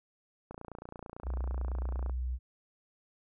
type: click train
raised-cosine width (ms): 1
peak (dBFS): -29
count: 47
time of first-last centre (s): 0.51-2.096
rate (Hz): 29
type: tone with pitch glide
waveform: sine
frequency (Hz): 63.1 to 62.52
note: B1 to B1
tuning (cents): +38 to +22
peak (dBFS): -31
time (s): 1.23-2.39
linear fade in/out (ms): 50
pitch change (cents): -16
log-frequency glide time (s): 1.43-2.16
effects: none